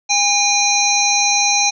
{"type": "harmonic tone with a mistuned harmonic", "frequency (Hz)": 811, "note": "G#5", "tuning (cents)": -41, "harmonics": [1, 3, 5, 7, 8], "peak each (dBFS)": [-19, -19, -19, -19, -19], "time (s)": [0.09, 1.71], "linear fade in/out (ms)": 20, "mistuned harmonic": 8, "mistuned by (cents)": -47, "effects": []}